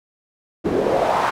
pink noise with band-pass filter sweep, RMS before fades -19 dBFS, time 0.64-1.31 s, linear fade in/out 20 ms, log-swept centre 310 to 1100 Hz, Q 2.8, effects none

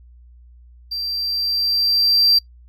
triangle tone with level ramp, 4707 Hz, D8, 3 cents sharp, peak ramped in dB -22 to -9 dBFS, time 0.91-2.39 s, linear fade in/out 10 ms, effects noise-tail reverb RT60 0.1 s tail -21 dB re dry + added 60 Hz sine -43 dBFS peak until 2.68 s

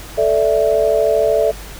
sine chord, A suspended fourth, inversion none, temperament just, 440 / 586.7 / 660 Hz, A4 / D5 / E5, 0 / -2 / +2 cents, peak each -16 dBFS, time 0.17-1.52 s, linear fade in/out 20 ms, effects added 50 Hz sine -35 dBFS peak until 1.79 s + pink hiss -35 dBFS RMS until 1.79 s

